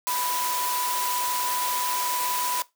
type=tone in noise; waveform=sine; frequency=989 Hz; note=B5; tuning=2 cents sharp; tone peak=-27 dBFS; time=0.07-2.62 s; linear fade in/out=0 ms; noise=white; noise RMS=-29 dBFS; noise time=0.07-2.62 s; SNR=-1 dB; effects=noise-tail reverb RT60 0.2 s tail -19 dB re dry + high-pass 400 Hz 12 dB/octave